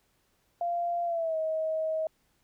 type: tone with pitch glide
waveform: sine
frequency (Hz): 692 to 634.6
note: F5 to D#5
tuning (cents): -16 to +34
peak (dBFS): -27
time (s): 0.61-2.07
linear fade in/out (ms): 2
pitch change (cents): -150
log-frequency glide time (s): 1.05-1.37
effects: pink hiss -71 dBFS RMS until 2.43 s